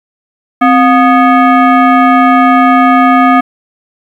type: tone with frequency modulation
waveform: sine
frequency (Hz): 261.2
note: C4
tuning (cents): -3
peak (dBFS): -3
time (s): 0.61-3.41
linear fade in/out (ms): 10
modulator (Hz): 977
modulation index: 1.3
effects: 7-bit